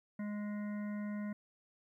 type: harmonic tone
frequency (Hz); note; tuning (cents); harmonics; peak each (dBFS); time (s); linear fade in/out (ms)
207.7; G#3; 0; 1 / 3 / 5 / 7 / 9 / 10; -37 / -51 / -56 / -57 / -56 / -61; 0.19-1.33; 5
effects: 13-bit